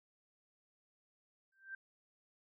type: tone with exponential growth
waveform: sine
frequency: 1568 Hz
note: G6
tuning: in tune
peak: -40 dBFS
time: 1.52-1.75 s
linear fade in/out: 5 ms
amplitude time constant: 49 ms
effects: none